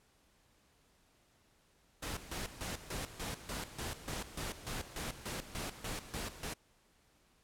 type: noise with tremolo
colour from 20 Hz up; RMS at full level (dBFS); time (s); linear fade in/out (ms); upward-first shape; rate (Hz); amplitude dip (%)
pink; -40; 2.02-6.54; 10; square; 3.4; 75
effects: pink hiss -70 dBFS RMS until 7.43 s + low-pass 12000 Hz 12 dB/octave